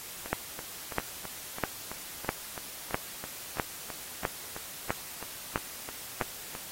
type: two click trains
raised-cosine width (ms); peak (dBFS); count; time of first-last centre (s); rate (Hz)
0.5; -12 / -23; 10 / 20; 0.33-6.212 / 0.26-6.551; 1.53 / 3.02
effects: white hiss -43 dBFS RMS until 6.71 s + AAC 48 kbps